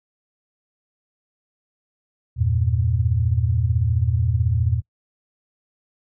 sine chord, E diminished, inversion none, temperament equal, 82.41 / 98 / 116.54 Hz, E2 / G2 / Bb2, 0 / 0 / 0 cents, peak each -21 / -24 / -20 dBFS, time 2.36-4.82 s, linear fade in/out 50 ms, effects noise-tail reverb RT60 0.1 s tail -25 dB re dry

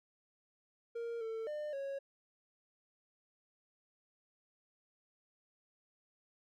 triangle tone with pitch steps, 466.2 / 447.9 / 600 / 551 Hz, A#4 / A4 / D5 / C#5, 0 / +31 / +37 / -11 cents, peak -36 dBFS, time 0.95-1.99 s, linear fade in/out 10 ms, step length 260 ms, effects none

